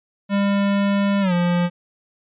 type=tone with pitch glide; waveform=square; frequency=200.1 to 175.21 Hz; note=G3 to F3; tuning=+36 to +6 cents; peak=-17 dBFS; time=0.29-1.7 s; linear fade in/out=50 ms; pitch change=-230 cents; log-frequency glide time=1.21-1.33 s; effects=resampled to 8000 Hz